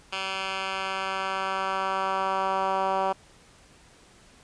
10% pulse tone with band-pass filter sweep, 191.6 Hz, G3, 39 cents flat, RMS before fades -28 dBFS, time 0.12-3.13 s, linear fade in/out 10 ms, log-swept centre 2600 to 820 Hz, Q 1.4, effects pink hiss -55 dBFS RMS until 4.43 s + resampled to 22050 Hz

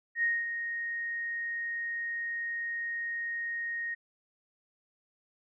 sine tone with ADSR envelope, 1864.7 Hz, A#6, in tune, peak -24 dBFS, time 0.15-3.95 s, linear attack 79 ms, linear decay 220 ms, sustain -8 dB, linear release 15 ms, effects none

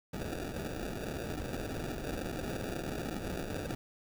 violet noise with sample-and-hold, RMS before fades -38 dBFS, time 0.13-3.75 s, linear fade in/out 5 ms, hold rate 1050 Hz, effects none

